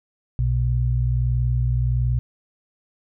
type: tone pair together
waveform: sine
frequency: 61.4 / 122.8 Hz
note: B1 / B2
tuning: -9 / -9 cents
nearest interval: octave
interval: 1200 cents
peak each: -21 / -20 dBFS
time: 0.39-2.19 s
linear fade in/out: 0 ms
effects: none